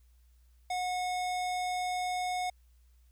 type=tone with low-pass filter; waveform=square; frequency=728 Hz; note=F#5; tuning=28 cents flat; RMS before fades=-33 dBFS; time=0.7-2.5 s; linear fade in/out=5 ms; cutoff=9600 Hz; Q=0.76; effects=added 60 Hz sine -59 dBFS peak until 3.11 s + white hiss -75 dBFS RMS until 3.11 s